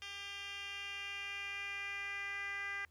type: tone with band-pass filter sweep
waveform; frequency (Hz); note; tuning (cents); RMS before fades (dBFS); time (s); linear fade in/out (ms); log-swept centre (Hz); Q
10% pulse; 399.6; G4; +33; -43; 0.02-2.85; 0; 3400 to 1900; 3.4
effects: added 80 Hz sine -66 dBFS peak until 2.9 s + pink hiss -75 dBFS RMS until 2.9 s